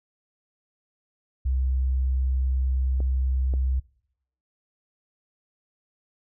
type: tone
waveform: sine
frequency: 64.9 Hz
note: C2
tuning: 13 cents flat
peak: -21 dBFS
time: 1.45-3.8 s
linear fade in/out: 10 ms
type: clicks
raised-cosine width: 2 ms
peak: -23 dBFS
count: 2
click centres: 3.004 / 3.538 s
effects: noise-tail reverb RT60 0.7 s tail -23 dB re dry